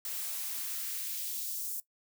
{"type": "noise with high-pass filter sweep", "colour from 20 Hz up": "blue", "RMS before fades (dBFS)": -37, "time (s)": [0.05, 1.8], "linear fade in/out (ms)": 2, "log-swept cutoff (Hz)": [310, 7700], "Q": 0.9, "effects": ["noise-tail reverb RT60 0.1 s tail -18 dB re dry"]}